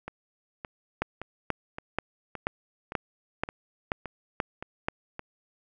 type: two click trains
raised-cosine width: 0.5 ms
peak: -21 / -11 dBFS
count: 10 / 9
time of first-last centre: 0.08-5.194 / 1.02-4.885 s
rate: 1.76 / 2.07 Hz
effects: none